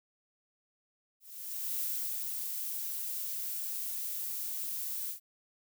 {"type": "noise with ADSR envelope", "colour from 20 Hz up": "violet", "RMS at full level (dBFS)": -34, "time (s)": [1.2, 5.2], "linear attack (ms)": 590, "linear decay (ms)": 440, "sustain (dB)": -3, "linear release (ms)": 110, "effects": []}